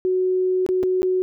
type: tone with dropouts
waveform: sine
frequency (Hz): 370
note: F#4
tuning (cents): 0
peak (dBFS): -17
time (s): 0.05-1.22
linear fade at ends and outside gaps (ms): 0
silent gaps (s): 0.664-0.689 / 0.83-0.835 / 1.02-1.03
effects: none